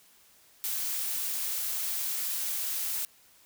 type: noise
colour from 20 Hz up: blue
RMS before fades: -32 dBFS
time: 0.64-3.05 s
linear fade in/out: 0 ms
effects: white hiss -60 dBFS RMS until 3.45 s